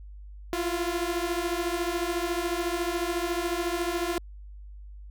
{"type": "beating tone pair", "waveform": "sawtooth", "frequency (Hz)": [338.9, 352.9], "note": ["E4", "F4"], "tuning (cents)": [48, 18], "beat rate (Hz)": 14, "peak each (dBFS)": -26, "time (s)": [0.53, 4.18], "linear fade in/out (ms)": 0, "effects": ["added 50 Hz sine -41 dBFS peak until 5.1 s"]}